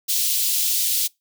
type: high-pass noise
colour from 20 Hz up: white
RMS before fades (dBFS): -21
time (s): 0.08-1.08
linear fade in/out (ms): 20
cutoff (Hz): 3100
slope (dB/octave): 24
effects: noise-tail reverb RT60 0.2 s tail -25 dB re dry

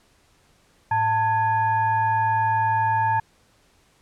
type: tone with frequency modulation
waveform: sine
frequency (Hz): 890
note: A5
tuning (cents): +20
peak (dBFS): -18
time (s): 0.91-3.2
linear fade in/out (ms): 5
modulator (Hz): 781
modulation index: 0.62
effects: pink hiss -60 dBFS RMS until 4.01 s + low-pass 10000 Hz 12 dB/octave

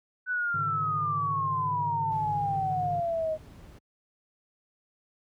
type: exponential sweep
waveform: sine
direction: down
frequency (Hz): 1507 to 620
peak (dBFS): -26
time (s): 0.26-3.38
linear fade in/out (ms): 50
type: chord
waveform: triangle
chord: Ab suspended fourth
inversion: none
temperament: equal with one note detuned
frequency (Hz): 103.83 / 141.34 / 155.56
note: Ab2 / Db3 / Eb3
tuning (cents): 0 / +34 / 0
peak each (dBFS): -36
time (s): 0.54-3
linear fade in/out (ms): 5
type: noise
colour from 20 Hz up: brown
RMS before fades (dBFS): -45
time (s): 2.11-3.79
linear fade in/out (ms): 10
effects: high-pass 60 Hz 12 dB/octave

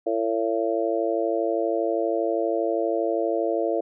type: harmonic tone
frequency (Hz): 112.5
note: A2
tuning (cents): +39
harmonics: 3 / 4 / 5 / 6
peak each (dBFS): -27 / -27 / -27 / -27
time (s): 0.06-3.81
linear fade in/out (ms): 10
effects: none

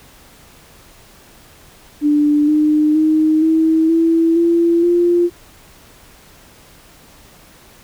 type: tone with pitch steps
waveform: sine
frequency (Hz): 295.5 / 303.6 / 312 / 320.6 / 329.4 / 338.5 / 347.8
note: D4 / D#4 / D#4 / E4 / E4 / E4 / F4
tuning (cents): +11 / -42 / +5 / -48 / -1 / +46 / -7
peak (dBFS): -10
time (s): 2.01-5.3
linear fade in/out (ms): 50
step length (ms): 470
effects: pink hiss -45 dBFS RMS until 7.83 s

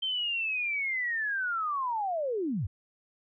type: linear sweep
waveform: sine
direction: down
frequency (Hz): 3136 to 73.6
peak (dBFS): -28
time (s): 0.02-2.67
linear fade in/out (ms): 10
effects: none

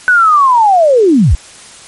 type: linear sweep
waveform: sine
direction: down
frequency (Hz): 1509 to 44.53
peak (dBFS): -4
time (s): 0.08-1.35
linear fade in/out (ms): 0
effects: white hiss -35 dBFS RMS until 1.87 s + MP3 48 kbps

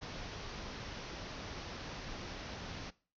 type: low-pass noise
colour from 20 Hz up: pink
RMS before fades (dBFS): -45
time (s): 0.01-2.91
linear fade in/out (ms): 20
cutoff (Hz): 6100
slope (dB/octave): 96
effects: noise-tail reverb RT60 0.4 s tail -21 dB re dry

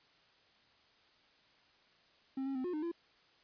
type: tone with pitch steps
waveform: triangle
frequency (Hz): 266.6 / 271.6 / 258.5 / 358.8 / 305 / 339.4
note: C4 / C#4 / C4 / F4 / D#4 / F4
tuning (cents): +33 / -35 / -21 / +47 / -34 / -49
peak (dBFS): -33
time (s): 2.37-2.916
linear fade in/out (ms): 5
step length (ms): 91
effects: white hiss -67 dBFS RMS until 3.43 s + resampled to 11025 Hz

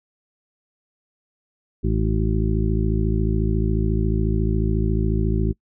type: harmonic tone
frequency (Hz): 54.1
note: A1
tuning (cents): -29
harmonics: 1 / 2 / 3 / 4 / 6 / 7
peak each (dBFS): -21 / -24 / -26 / -27 / -29 / -29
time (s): 1.83-5.53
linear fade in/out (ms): 20
effects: noise-tail reverb RT60 0.1 s tail -25 dB re dry

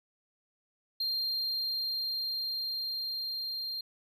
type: tone with level ramp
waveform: triangle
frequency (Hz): 4190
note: C8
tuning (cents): +2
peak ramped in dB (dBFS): -28 to -33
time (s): 1-3.81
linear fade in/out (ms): 5
effects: none

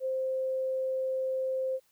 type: tone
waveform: sine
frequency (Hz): 523.3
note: C5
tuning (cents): 0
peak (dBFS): -28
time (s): 0-1.8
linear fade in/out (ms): 50
effects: white hiss -69 dBFS RMS until 1.91 s

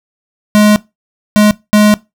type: tone bursts at uneven times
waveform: square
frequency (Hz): 210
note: G#3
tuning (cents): +19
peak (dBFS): -5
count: 3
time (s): 0.55-0.76 / 1.36-1.51 / 1.73-1.94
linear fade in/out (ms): 0
effects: noise-tail reverb RT60 0.2 s tail -20 dB re dry

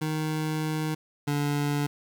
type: tone pair in turn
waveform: 25% pulse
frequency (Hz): 155.56 / 145.1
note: D#3 / D3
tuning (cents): 0 / -21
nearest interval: minor second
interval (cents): 121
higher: first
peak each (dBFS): -23 / -21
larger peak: second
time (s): 0.01-0.95 / 1.27-1.87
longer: first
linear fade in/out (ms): 10
effects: 10-bit

